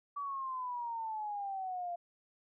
sine exponential sweep, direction down, 1152 to 689 Hz, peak -36 dBFS, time 0.16-1.96 s, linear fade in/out 10 ms, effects none

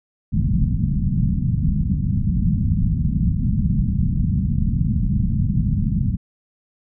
white low-pass noise, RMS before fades -19 dBFS, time 0.32-6.17 s, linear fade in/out 20 ms, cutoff 210 Hz, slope 48 dB/octave, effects none

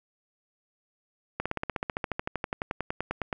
slowing click train, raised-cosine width 0.5 ms, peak -14 dBFS, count 25, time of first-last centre 1.4-3.328 s, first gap 56 ms, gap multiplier 1.03, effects none

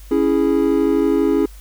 triangle chord, C# minor, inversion none, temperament equal, 277.2 / 329.6 / 415.3 Hz, C#4 / E4 / G#4, 0 / 0 / 0 cents, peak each -16 dBFS, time 0.11-1.46 s, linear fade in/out 5 ms, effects added 50 Hz sine -36 dBFS peak until 1.6 s + white hiss -48 dBFS RMS until 1.6 s

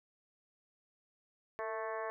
harmonic tone with a mistuned harmonic, 220 Hz, A3, in tune, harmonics 2 / 3 / 4 / 5 / 6 / 7 / 8 / 9 / 10, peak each -42 / -41 / -46 / -43 / -54 / -52 / -47 / -55 / -59 dBFS, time 1.59-2.1 s, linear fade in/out 0 ms, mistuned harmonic 2, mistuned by +33 cents, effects none

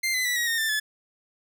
sawtooth tone with pitch steps, 2093 / 2026 / 1961.9 / 1899.4 / 1839 / 1780.4 / 1723.8 Hz, C7 / B6 / B6 / A#6 / A#6 / A6 / A6, 0 / +44 / -12 / +32 / -24 / +20 / -36 cents, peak -20 dBFS, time 0.03-0.8 s, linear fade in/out 10 ms, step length 110 ms, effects none

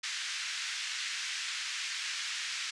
pink band-pass noise, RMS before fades -37 dBFS, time 0.03-2.71 s, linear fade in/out 10 ms, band 1700 to 6800 Hz, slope 24 dB/octave, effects resampled to 24000 Hz

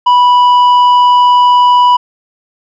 triangle tone with tanh clipping, 984 Hz, B5, 7 cents flat, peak -5 dBFS, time 0.06-1.97 s, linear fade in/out 10 ms, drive 10 dB, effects none

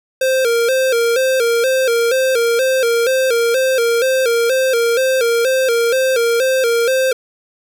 square tone with vibrato, 493.9 Hz, B4, in tune, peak -13 dBFS, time 0.21-7.13 s, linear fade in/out 5 ms, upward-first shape square, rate 2.1 Hz, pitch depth 100 cents each way, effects none

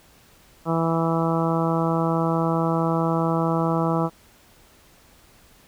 harmonic tone, 164.6 Hz, E3, 2 cents flat, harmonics 1 / 2 / 3 / 4 / 5 / 6 / 7 / 8, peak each -23 / -26 / -28 / -29 / -30 / -31 / -31 / -32 dBFS, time 0.65-4.1 s, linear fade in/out 50 ms, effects pink hiss -54 dBFS RMS until 5.67 s

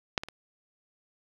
clicks, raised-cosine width 0.2 ms, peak -7 / -17 / -24 dBFS, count 3, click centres 0.178 / 0.235 / 0.286 s, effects low-pass 5000 Hz 12 dB/octave + 7-bit

